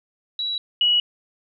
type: tone pair in turn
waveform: sine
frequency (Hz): 3905 / 2925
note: B7 / F#7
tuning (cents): -20 / -21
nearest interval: perfect fourth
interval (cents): 501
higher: first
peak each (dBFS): -23 / -15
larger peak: second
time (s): 0.39-0.58 / 0.81-1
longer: neither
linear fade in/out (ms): 2
effects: none